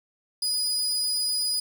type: tone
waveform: 30% pulse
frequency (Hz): 4946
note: D#8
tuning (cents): -11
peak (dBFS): -21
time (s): 0.42-1.6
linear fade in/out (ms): 5
effects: none